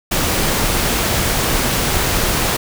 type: noise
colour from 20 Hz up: pink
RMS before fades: -17 dBFS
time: 0.11-2.57 s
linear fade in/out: 10 ms
effects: none